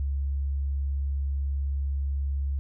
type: tone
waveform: sine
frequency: 69.3 Hz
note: C#2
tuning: in tune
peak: -25 dBFS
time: 0-2.59 s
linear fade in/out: 0 ms
effects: none